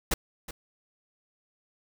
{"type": "noise with echo", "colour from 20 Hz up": "pink", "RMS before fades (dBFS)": -25, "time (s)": [0.11, 0.14], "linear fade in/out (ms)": 5, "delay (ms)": 370, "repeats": 1, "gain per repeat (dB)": -14, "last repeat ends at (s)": 0.51, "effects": []}